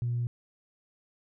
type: tone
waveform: sine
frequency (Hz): 120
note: B2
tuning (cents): -49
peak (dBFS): -26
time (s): 0.02-0.27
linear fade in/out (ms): 0
effects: tanh soft clip ceiling -23 dBFS